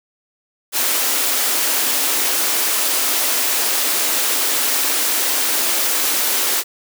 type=high-pass noise; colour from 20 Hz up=white; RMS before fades=-18 dBFS; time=0.72-6.64 s; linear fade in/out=50 ms; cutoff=240 Hz; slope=96 dB/octave; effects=none